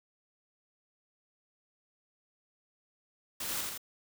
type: noise with echo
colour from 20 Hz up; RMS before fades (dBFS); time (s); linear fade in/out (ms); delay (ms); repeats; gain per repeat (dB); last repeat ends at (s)
white; -37; 3.4-3.61; 5; 84; 2; -2; 3.778
effects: none